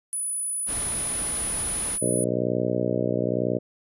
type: tone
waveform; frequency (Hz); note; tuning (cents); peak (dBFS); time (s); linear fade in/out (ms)
sine; 9930; D#9; -5; -25; 0.13-2.24; 0
type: noise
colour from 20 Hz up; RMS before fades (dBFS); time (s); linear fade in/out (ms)
pink; -35; 0.66-1.99; 50
type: harmonic tone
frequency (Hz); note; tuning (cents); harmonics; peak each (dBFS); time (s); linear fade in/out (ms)
61; B1; -21; 2 / 3 / 4 / 5 / 6 / 7 / 8 / 9 / 10; -31 / -31 / -31 / -31 / -31 / -31 / -31 / -31 / -31; 2.01-3.59; 20
effects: resampled to 24000 Hz